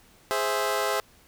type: chord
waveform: 20% pulse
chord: Ab augmented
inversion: none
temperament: equal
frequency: 415.3 / 523.3 / 659.3 Hz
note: Ab4 / C5 / E5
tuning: 0 / 0 / 0 cents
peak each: -24 dBFS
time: 0.31-1 s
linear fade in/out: 0 ms
effects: pink hiss -57 dBFS RMS until 1.27 s